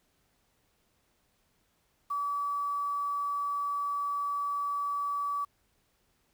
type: tone with quantisation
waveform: sine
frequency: 1147 Hz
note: D6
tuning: 41 cents flat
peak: -29 dBFS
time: 2.1-5.45 s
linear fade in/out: 10 ms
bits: 9
effects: pink hiss -72 dBFS RMS until 6.33 s